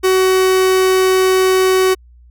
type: tone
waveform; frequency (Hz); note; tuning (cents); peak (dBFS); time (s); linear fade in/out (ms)
45% pulse; 375.4; F#4; +25; -10; 0.03-1.95; 20
effects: added 60 Hz sine -41 dBFS peak until 2.3 s